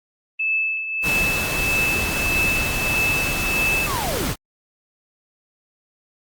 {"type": "tone with tremolo", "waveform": "sine", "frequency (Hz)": 2620, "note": "E7", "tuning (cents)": -11, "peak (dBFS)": -17, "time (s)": [0.39, 3.87], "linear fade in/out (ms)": 10, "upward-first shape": "triangle", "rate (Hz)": 1.6, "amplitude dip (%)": 65}
{"type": "noise", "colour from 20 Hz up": "pink", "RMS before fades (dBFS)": -25, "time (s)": [1.02, 4.36], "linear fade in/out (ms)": 50}
{"type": "linear sweep", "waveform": "triangle", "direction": "down", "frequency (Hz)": [1244.5, 49], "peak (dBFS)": -23, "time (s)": [3.86, 4.34], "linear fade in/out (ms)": 20}
{"effects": ["Opus 32 kbps"]}